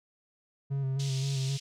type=tone with vibrato; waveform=triangle; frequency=135.6 Hz; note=C#3; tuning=38 cents flat; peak=-26 dBFS; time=0.7-1.58 s; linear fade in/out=20 ms; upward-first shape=square; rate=3.8 Hz; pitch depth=29 cents each way
type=band-pass noise; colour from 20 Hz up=pink; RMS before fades=-42 dBFS; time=0.99-1.6 s; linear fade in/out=10 ms; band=3100 to 7100 Hz; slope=24 dB/octave
effects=none